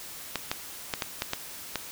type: clicks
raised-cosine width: 0.2 ms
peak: -10 dBFS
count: 7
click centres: 0.357 / 0.515 / 0.938 / 1.022 / 1.221 / 1.334 / 1.757 s
effects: white hiss -42 dBFS RMS until 1.91 s